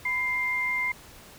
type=tone pair together; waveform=sine; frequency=992 / 2102 Hz; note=B5 / C7; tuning=+7 / +7 cents; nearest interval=octave + minor second; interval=1300 cents; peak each=-34 / -25 dBFS; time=0.05-0.92 s; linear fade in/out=5 ms; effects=pink hiss -49 dBFS RMS until 1.38 s